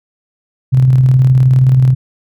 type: tone with tremolo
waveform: sine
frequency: 129.7 Hz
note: C3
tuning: 15 cents flat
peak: -4 dBFS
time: 0.72-1.95 s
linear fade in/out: 20 ms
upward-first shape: square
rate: 19 Hz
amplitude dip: 30%
effects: none